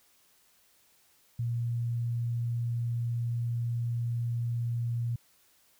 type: tone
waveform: sine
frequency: 118.2 Hz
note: A#2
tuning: 24 cents sharp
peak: -28 dBFS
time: 1.39-5.16 s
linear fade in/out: 5 ms
effects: white hiss -65 dBFS RMS until 5.79 s